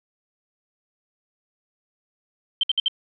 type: tone bursts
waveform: sine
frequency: 3124 Hz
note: G7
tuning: 7 cents flat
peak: -17 dBFS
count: 4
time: 2.61-2.882 s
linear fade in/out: 2 ms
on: 23 ms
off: 60 ms
effects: none